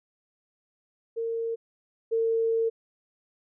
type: tone pair in turn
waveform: sine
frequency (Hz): 457.7 / 453.8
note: A#4 / A#4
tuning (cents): -32 / -47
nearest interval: unison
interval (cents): 15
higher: first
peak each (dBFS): -27 / -22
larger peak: second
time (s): 1.16-1.56 / 2.11-2.7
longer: second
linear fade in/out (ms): 20
effects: none